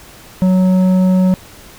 sine tone with tanh clipping, 185.3 Hz, F#3, 3 cents sharp, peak -10 dBFS, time 0.42-1.34 s, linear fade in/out 0 ms, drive 9 dB, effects pink hiss -39 dBFS RMS until 1.78 s

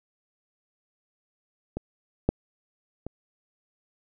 clicks, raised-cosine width 2 ms, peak -17 / -7 / -21 dBFS, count 3, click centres 1.77 / 2.29 / 3.066 s, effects none

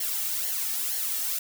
blue noise with flanger, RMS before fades -29 dBFS, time 0-1.39 s, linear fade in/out 5 ms, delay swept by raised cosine 0.8 to 2 ms, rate 2.1 Hz, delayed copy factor -0.65, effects none

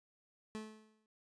30% pulse tone with exponential decay, 216.8 Hz, A3, 25 cents flat, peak -37 dBFS, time 0.55-1.06 s, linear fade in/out 0 ms, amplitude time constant 110 ms, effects noise-tail reverb RT60 0.2 s tail -26 dB re dry + resampled to 22050 Hz

